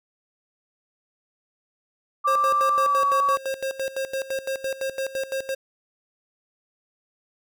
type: tone with pitch glide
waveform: sine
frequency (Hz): 1174.7 to 1131.4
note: D6 to C#6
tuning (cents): 0 to +35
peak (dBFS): -18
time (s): 2.24-3.37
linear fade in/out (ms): 20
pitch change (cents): -65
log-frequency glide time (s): 2.73-3.05
type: tone with tremolo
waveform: square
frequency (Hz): 535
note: C5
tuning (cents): +38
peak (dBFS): -25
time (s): 2.27-5.55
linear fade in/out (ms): 10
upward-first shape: square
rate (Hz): 5.9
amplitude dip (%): 80
effects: none